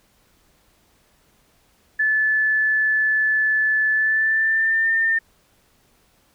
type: tone with pitch glide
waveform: sine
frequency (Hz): 1737 to 1806.6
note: A6 to A6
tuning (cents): -23 to +45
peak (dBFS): -16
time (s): 1.99-5.19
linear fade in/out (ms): 10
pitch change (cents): +68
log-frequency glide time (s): 3.92-4.89
effects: pink hiss -60 dBFS RMS until 6.34 s